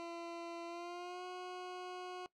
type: tone with pitch glide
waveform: 20% pulse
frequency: 339.2 to 363.5 Hz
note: E4 to F#4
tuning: +50 to -31 cents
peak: -39 dBFS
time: 0-2.26 s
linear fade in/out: 0 ms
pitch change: +119 cents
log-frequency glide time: 0.66-1.24 s
effects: noise-tail reverb RT60 0.1 s tail -19 dB re dry + low-pass 5000 Hz 12 dB/octave